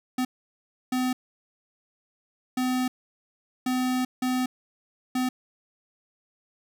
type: tone bursts at uneven times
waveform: square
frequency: 254.1 Hz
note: B3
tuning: 49 cents sharp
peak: -24 dBFS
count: 6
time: 0.18-0.25 / 0.92-1.13 / 2.57-2.88 / 3.66-4.05 / 4.22-4.46 / 5.15-5.29 s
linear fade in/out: 5 ms
effects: none